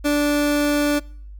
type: tone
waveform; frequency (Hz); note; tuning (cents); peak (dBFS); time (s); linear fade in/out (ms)
30% pulse; 292.3; D4; -8; -14; 0.04-1; 20
effects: noise-tail reverb RT60 0.6 s tail -25 dB re dry + added 50 Hz sine -35 dBFS peak until 1.39 s